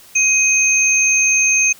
sine tone pair together, 2516 / 6340 Hz, D#7 / G8, +19 / +19 cents, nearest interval octave + major third, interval 1600 cents, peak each -14 dBFS, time 0.15-1.73 s, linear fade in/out 10 ms, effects white hiss -44 dBFS RMS until 1.79 s

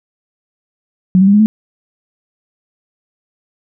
sine tone with pitch steps, 185 / 192.52 / 200.4 / 208.5 / 217 Hz, F#3 / G3 / G3 / G#3 / A3, 0 / -31 / +38 / +7 / -24 cents, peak -5 dBFS, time 1.15-1.46 s, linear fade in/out 0 ms, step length 62 ms, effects none

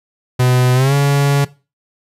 45% pulse tone with pitch glide, 125.8 to 141.21 Hz, B2 to C#3, +32 to +32 cents, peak -10 dBFS, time 0.39-1.45 s, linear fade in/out 10 ms, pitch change +200 cents, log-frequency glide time 0.74-0.94 s, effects noise-tail reverb RT60 0.3 s tail -19 dB re dry + resampled to 32000 Hz

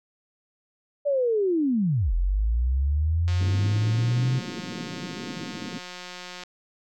sine linear two-way sweep, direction down then up, 588 to 41.11 to 131.2 Hz, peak -20 dBFS, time 1.05-4.4 s, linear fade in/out 20 ms, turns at 2.13 s
click train, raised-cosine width 0.2 ms, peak -21 dBFS, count 569, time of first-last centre 3.28-6.436 s, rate 180 Hz
white band-pass noise, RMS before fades -36 dBFS, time 3.4-5.79 s, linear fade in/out 10 ms, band 140 to 320 Hz, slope 24 dB/octave
effects none

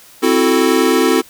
square chord, F# half-diminished seventh, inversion second, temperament equal, 261.6 / 329.6 / 370 / 440 Hz, C4 / E4 / F#4 / A4, 0 / 0 / 0 / 0 cents, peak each -17 dBFS, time 0.22-1.22 s, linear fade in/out 20 ms, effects white hiss -43 dBFS RMS until 1.29 s

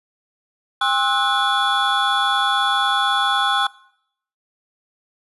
triangle tone cluster, 804 / 1066 / 1302 / 1474 / 3432 Hz, G5 / C6 / E6 / F#6 / A7, +44 / +32 / -22 / -7 / -44 cents, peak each -21 dBFS, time 0.81-3.67 s, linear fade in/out 5 ms, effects noise-tail reverb RT60 0.7 s tail -21 dB re dry + resampled to 32000 Hz

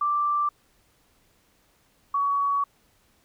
sine tone pair in turn, 1174.7 / 1127.3 Hz, D6 / C#6, 0 / +29 cents, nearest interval minor second, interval 71 cents, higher first, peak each -21 dBFS, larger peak neither, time 0.01-0.49 / 2.14-2.64 s, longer second, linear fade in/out 5 ms, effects pink hiss -64 dBFS RMS until 3.24 s

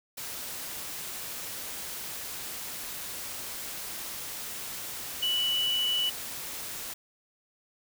sine tone in noise, 2960 Hz, F#7, in tune, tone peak -25 dBFS, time 5.22-6.1 s, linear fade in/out 10 ms, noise white, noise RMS -38 dBFS, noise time 0.17-6.94 s, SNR +10 dB, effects none

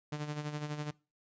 sawtooth tone with tremolo, 149.2 Hz, D3, 28 cents sharp, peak -30 dBFS, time 0.12-0.91 s, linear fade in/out 5 ms, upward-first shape sine, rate 12 Hz, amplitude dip 60%, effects noise-tail reverb RT60 0.3 s tail -22 dB re dry + resampled to 16000 Hz

